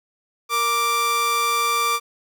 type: tone pair together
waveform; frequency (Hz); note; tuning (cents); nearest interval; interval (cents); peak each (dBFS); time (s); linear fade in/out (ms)
sawtooth; 466.7 / 1176; A#4 / D6; +2 / +2; octave + major third; 1600; -26 / -15; 0.49-2; 50
effects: 9-bit